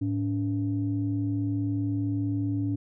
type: tone pair together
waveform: sine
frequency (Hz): 106.9 / 285.4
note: A2 / D4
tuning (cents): -49 / -49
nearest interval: octave + perfect fourth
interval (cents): 1700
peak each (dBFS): -27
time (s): 0.01-2.76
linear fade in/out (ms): 10
effects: tanh soft clip ceiling -18 dBFS